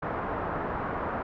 white low-pass noise, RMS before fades -32 dBFS, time 0.02-1.23 s, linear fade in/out 10 ms, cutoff 1300 Hz, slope 24 dB/octave, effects none

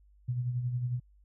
sine tone with tremolo, 123.3 Hz, B2, 2 cents flat, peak -27 dBFS, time 0.28-1 s, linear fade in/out 10 ms, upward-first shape sine, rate 11 Hz, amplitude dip 50%, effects added 50 Hz sine -58 dBFS peak until 1.24 s

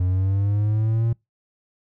triangle linear sweep, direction up, 89.8 to 116.54 Hz, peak -16 dBFS, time 0-1.13 s, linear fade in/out 5 ms, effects noise-tail reverb RT60 0.2 s tail -26 dB re dry

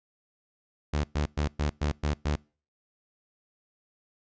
sawtooth tone bursts, 74.1 Hz, D2, 16 cents sharp, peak -21 dBFS, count 7, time 0.93-2.36 s, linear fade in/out 10 ms, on 110 ms, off 110 ms, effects noise-tail reverb RT60 0.4 s tail -26 dB re dry + resampled to 16000 Hz

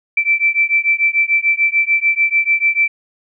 sine beating tone pair, 2329 / 2335.8 Hz, D7 / D7, -15 / -10 cents, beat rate 6.8 Hz, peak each -15 dBFS, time 0.17-2.88 s, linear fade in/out 5 ms, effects none

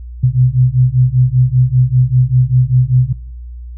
sine beating tone pair, 124.3 / 129.4 Hz, B2 / C3, +12 / -19 cents, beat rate 5.1 Hz, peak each -11 dBFS, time 0.23-3.13 s, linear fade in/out 10 ms, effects noise-tail reverb RT60 0.9 s tail -25 dB re dry + added 60 Hz sine -26 dBFS peak until 3.77 s

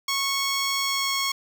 10% pulse tone with pitch glide, 1102 to 1095.7 Hz, C#6 to C#6, -11 to -20 cents, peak -15 dBFS, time 0.08-1.32 s, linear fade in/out 5 ms, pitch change -9 cents, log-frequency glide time 0.83-1.13 s, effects none

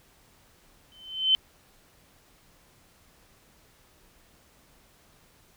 sine tone with exponential growth, 3070 Hz, G7, 37 cents flat, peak -15 dBFS, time 0.92-1.35 s, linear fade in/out 0 ms, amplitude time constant 93 ms, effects pink hiss -60 dBFS RMS until 5.56 s

